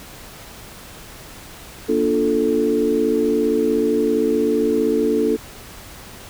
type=chord; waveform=sine; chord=Bb major seventh; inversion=none; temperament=equal with one note detuned; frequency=236.5 / 293.7 / 349.2 / 440 Hz; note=Bb3 / D4 / F4 / A4; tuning=+25 / 0 / 0 / 0 cents; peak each=-23 / -21 / -24 / -18 dBFS; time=1.88-5.37 s; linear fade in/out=20 ms; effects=pink hiss -39 dBFS RMS until 6.29 s